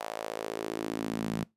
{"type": "tone with high-pass filter sweep", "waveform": "sawtooth", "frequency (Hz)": 55, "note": "A1", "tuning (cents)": 0, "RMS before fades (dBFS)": -35, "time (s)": [0, 1.44], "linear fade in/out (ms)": 10, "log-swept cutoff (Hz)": [700, 180], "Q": 2.6, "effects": ["noise-tail reverb RT60 0.2 s tail -23 dB re dry", "resampled to 32000 Hz"]}